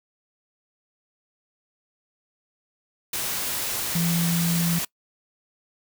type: tone in noise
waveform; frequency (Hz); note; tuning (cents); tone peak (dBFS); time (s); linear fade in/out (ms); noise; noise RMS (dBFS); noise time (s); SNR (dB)
sine; 169.6; E3; +50; -21; 3.95-4.79; 5; white; -28; 3.13-4.85; +4
effects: noise-tail reverb RT60 0.1 s tail -23 dB re dry